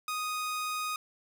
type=tone; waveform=sawtooth; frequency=1244.5 Hz; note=D#6; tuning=in tune; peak=-28 dBFS; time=0.08-0.96 s; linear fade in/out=2 ms; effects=none